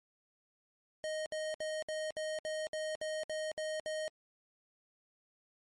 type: tone bursts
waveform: square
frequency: 622.3 Hz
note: D#5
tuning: in tune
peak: -36 dBFS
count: 11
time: 1.04-4.08 s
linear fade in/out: 0 ms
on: 220 ms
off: 62 ms
effects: low-pass 12000 Hz 12 dB/octave + MP3 48 kbps